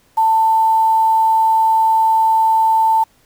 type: tone with quantisation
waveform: sine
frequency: 890 Hz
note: A5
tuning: 20 cents sharp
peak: -10 dBFS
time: 0.17-3.04 s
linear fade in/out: 10 ms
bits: 6
effects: pink hiss -55 dBFS RMS until 3.25 s